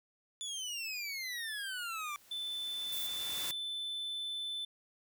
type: exponential sweep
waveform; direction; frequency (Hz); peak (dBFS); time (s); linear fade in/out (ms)
25% pulse; down; 3498 to 1156; -34; 0.41-2.16; 0
type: noise with exponential growth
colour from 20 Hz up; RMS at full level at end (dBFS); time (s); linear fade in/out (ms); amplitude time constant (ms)
white; -39; 1.3-3.51; 0; 480
type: tone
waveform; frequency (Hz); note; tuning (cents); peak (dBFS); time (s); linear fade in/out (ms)
triangle; 3520; A7; 0; -35; 2.31-4.65; 5
type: noise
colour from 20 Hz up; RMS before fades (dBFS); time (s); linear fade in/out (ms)
violet; -41; 2.92-3.07; 5
effects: none